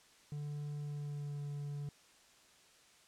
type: tone with pitch glide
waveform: triangle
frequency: 146.83 to 144.39 Hz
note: D3 to D3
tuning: 0 to -29 cents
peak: -37 dBFS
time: 0.32-1.89 s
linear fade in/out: 2 ms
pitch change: -29 cents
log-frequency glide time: 0.76-1.41 s
effects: white hiss -64 dBFS RMS until 3.07 s + low-pass 8000 Hz 12 dB/octave